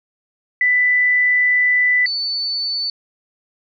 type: tone pair in turn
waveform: sine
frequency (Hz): 1988 / 4495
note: B6 / C#8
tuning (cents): +11 / +23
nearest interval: octave + major second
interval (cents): 1412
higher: second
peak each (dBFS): -12 / -19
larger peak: first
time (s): 0.61-2.06 / 2.06-2.9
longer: first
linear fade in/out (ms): 2
effects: none